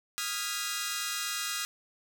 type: chord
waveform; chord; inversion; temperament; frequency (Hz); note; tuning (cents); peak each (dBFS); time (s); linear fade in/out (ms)
10% pulse; F half-diminished seventh; third; equal with one note detuned; 1244.5 / 1396.9 / 1643.1 / 1975.5; Eb6 / F6 / Ab6 / Cb7; 0 / 0 / -19 / 0; -29; 0.18-1.65; 0
effects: none